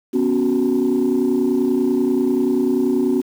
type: chord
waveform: sine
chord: B suspended second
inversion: none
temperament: equal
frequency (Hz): 246.9 / 277.2 / 370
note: B3 / C#4 / F#4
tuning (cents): 0 / 0 / 0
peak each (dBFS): -18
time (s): 0.13-3.22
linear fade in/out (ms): 20
effects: tanh soft clip ceiling -10 dBFS + 7-bit